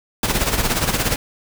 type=noise with tremolo; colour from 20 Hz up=pink; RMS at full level=-17 dBFS; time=0.23-1.16 s; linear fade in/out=2 ms; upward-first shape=sine; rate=17 Hz; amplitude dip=65%; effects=none